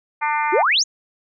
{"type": "harmonic tone", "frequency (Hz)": 299.1, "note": "D4", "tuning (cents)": 32, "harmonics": [3, 4, 5, 6, 7, 8], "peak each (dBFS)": [-20, -26, -29, -31, -26, -31], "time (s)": [0.21, 0.63], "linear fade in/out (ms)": 20}
{"type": "exponential sweep", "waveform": "sine", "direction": "up", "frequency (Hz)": [317.9, 6980], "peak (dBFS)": -14, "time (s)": [0.52, 0.84], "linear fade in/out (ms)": 20}
{"effects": []}